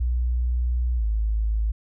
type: tone with pitch glide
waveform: sine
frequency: 60.7 to 53.77 Hz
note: B1 to A1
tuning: -29 to -39 cents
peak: -20 dBFS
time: 0-1.72 s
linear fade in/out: 10 ms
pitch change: -210 cents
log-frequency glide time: 0.97-1.03 s
effects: none